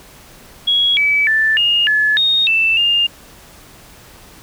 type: tone with pitch steps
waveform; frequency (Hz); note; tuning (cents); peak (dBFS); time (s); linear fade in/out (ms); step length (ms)
sine; 3325 / 2294 / 1763 / 2844 / 1716 / 3713 / 2656 / 2814; G#7 / D7 / A6 / F7 / A6 / A#7 / E7 / F7; +1 / -41 / +3 / +31 / -44 / -8 / +12 / +12; -11; 0.67-3.07; 10; 300
effects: pink hiss -42 dBFS RMS until 4.42 s